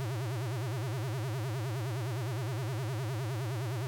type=tone with vibrato; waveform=square; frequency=120.2 Hz; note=B2; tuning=46 cents flat; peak=-33 dBFS; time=0-3.87 s; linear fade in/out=0 ms; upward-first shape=sine; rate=9.7 Hz; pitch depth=250 cents each way; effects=none